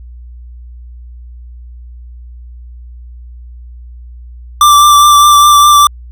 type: tone with vibrato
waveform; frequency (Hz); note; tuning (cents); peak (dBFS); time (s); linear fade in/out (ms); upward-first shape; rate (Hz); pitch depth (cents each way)
square; 1174.7; D6; 0; -3; 4.61-5.87; 2; triangle; 4.9; 21
effects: added 60 Hz sine -28 dBFS peak until 6.11 s